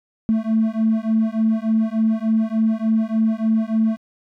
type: beating tone pair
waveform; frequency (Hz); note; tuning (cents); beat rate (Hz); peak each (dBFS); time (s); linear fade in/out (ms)
triangle; 219.9 / 223.3; A3 / A3; -1 / +26; 3.4; -16; 0.29-3.97; 0
effects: tanh soft clip ceiling -11 dBFS